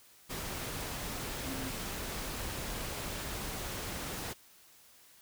sine tone in noise, 263.8 Hz, C4, 14 cents sharp, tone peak -40 dBFS, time 1.45-1.71 s, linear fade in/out 20 ms, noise pink, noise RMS -39 dBFS, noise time 0.29-4.34 s, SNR -4 dB, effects white hiss -60 dBFS RMS until 5.21 s

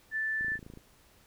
sine tone, 1760 Hz, A6, in tune, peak -29 dBFS, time 0.11-0.59 s, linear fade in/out 50 ms
click train, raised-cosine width 3 ms, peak -34 dBFS, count 11, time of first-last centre 0.41-0.774 s, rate 27.5 Hz
effects pink hiss -62 dBFS RMS until 1.26 s

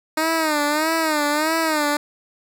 10% pulse tone with vibrato, 308.8 Hz, D#4, 13 cents flat, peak -10 dBFS, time 0.17-1.97 s, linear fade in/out 5 ms, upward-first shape sine, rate 1.6 Hz, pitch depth 100 cents each way, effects none

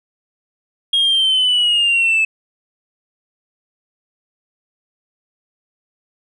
sine linear sweep, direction down, 3273 to 2605 Hz, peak -10 dBFS, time 0.93-2.25 s, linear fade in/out 5 ms, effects tanh soft clip ceiling -10 dBFS

